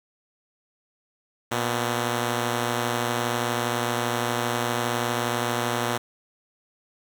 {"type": "tone pair together", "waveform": "5% pulse", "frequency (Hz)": [119.4, 251.3], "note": ["A#2", "B3"], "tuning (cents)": [42, 30], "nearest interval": "octave + minor second", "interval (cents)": 1288, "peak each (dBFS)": [-13, -21], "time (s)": [1.51, 5.98], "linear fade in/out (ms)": 10, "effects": []}